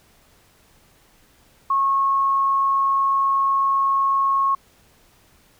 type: tone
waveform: sine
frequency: 1093 Hz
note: C#6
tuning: 25 cents flat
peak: -16 dBFS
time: 1.7-4.55 s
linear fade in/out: 5 ms
effects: pink hiss -56 dBFS RMS until 5.59 s